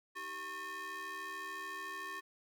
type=ring-modulated tone; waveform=square; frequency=353.3 Hz; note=F4; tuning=20 cents sharp; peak=-39 dBFS; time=0.15-2.21 s; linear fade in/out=20 ms; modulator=1450 Hz; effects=none